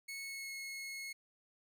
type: tone with pitch glide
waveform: sawtooth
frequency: 2200 to 2175 Hz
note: C#7 to C#7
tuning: -14 to -33 cents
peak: -39 dBFS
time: 0.08-1.13 s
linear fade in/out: 10 ms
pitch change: -19 cents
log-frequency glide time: 0.23-0.52 s
effects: none